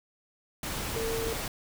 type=tone in noise; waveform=sine; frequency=452.9 Hz; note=A#4; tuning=50 cents flat; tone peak=-31 dBFS; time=0.96-1.33 s; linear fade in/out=2 ms; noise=pink; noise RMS=-34 dBFS; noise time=0.63-1.48 s; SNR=0 dB; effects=none